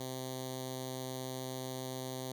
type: tone with notch filter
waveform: 5% pulse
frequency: 129.6 Hz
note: C3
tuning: 16 cents flat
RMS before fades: -41 dBFS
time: 0-2.32 s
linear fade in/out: 2 ms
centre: 1400 Hz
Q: 0.51
effects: none